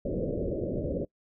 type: low-pass noise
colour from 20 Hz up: white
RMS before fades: -31 dBFS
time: 0.05-1.05 s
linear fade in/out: 5 ms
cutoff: 600 Hz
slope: 96 dB/octave
effects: noise-tail reverb RT60 0.1 s tail -23 dB re dry